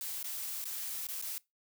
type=noise with dropouts; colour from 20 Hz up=blue; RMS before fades=-39 dBFS; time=0.01-1.38 s; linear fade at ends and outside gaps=0 ms; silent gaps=0.228-0.243 / 0.641-0.655 / 1.069-1.087 / 1.215-1.224 s; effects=noise-tail reverb RT60 0.2 s tail -22 dB re dry